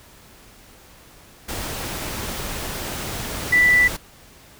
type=tone in noise; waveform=sine; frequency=1975.5 Hz; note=B6; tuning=in tune; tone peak=-12 dBFS; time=3.52-3.88 s; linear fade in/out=10 ms; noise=pink; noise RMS=-29 dBFS; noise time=1.48-3.97 s; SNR=+14 dB; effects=pink hiss -48 dBFS RMS until 4.59 s